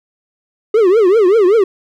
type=tone with vibrato; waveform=triangle; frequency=405.2 Hz; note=G#4; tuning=43 cents flat; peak=-5 dBFS; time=0.74-1.64 s; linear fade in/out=5 ms; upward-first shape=triangle; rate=5.2 Hz; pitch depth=280 cents each way; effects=none